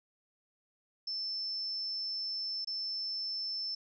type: tone with dropouts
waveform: sine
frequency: 5300 Hz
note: E8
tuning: 9 cents sharp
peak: -34 dBFS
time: 1.07-3.75 s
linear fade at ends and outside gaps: 5 ms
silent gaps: 2.647-2.672 s
effects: none